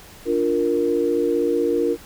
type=chord; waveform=sine; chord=Bb major; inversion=first; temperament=equal; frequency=293.7 / 349.2 / 466.2 Hz; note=D4 / F4 / Bb4; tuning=0 / 0 / 0 cents; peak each=-24 / -22 / -20 dBFS; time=0.25-1.97 s; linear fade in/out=50 ms; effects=pink hiss -44 dBFS RMS until 2.05 s